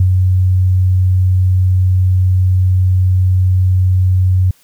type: tone with ADSR envelope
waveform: sine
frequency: 92.5 Hz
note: F#2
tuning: in tune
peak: -6 dBFS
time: 0-4.51 s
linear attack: 4 ms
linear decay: 69 ms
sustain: -2 dB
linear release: 5 ms
effects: white hiss -51 dBFS RMS until 4.63 s